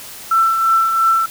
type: tone with tremolo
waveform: sine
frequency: 1337 Hz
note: E6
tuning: 24 cents sharp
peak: -9 dBFS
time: 0.31-1.26 s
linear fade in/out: 5 ms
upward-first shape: triangle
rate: 2.9 Hz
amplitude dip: 50%
effects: white hiss -34 dBFS RMS until 1.3 s